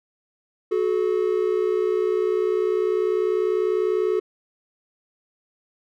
triangle tone pair together, 370 / 430.1 Hz, F#4 / A4, 0 / -39 cents, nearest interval minor third, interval 261 cents, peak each -20 dBFS, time 0.71-4.2 s, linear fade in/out 10 ms, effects none

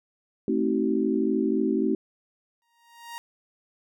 sine chord, A diminished seventh, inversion none, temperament just, 220 / 264 / 316.8 / 380.2 Hz, A3 / C4 / Eb4 / Gb4, 0 / +16 / +31 / +47 cents, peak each -27 dBFS, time 0.48-1.95 s, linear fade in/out 2 ms
sawtooth tone with exponential growth, 937 Hz, A#5, 9 cents sharp, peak -30 dBFS, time 2.62-3.18 s, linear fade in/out 0 ms, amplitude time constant 120 ms
effects none

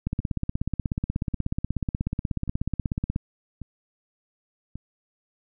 two click trains, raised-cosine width 5 ms, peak -23 / -13 dBFS, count 5 / 52, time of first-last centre 0.2-4.756 / 0.07-3.161 s, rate 0.878 / 16.5 Hz, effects none

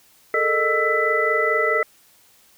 sine tone cluster, 428.4 / 453 / 614 / 1323 / 1995 Hz, A4 / A#4 / D#5 / E6 / B6, -46 / -50 / -23 / +6 / +17 cents, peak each -26 / -24 / -25 / -23 / -21 dBFS, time 0.34-1.83 s, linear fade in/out 2 ms, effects white hiss -55 dBFS RMS until 2.57 s

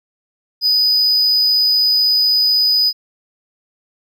triangle tone, 4978 Hz, D#8, in tune, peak -10 dBFS, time 0.61-2.93 s, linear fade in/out 50 ms, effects none

